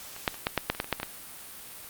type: clicks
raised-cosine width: 0.3 ms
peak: -26 / -7 / -26 / -9 / -7 / -7 / -23 / -10 / -23 / -8 / -17 / -14 dBFS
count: 12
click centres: 0.164 / 0.278 / 0.343 / 0.469 / 0.577 / 0.7 / 0.749 / 0.801 / 0.844 / 0.927 / 1 / 1.031 s
effects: white hiss -44 dBFS RMS until 1.89 s + Opus 48 kbps